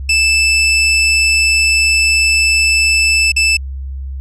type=tone with dropouts; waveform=sawtooth; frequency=2637 Hz; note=E7; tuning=in tune; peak=-6 dBFS; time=0.09-3.57 s; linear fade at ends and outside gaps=5 ms; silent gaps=3.32-3.363 s; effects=added 67 Hz sine -21 dBFS peak until 4.2 s + resampled to 22050 Hz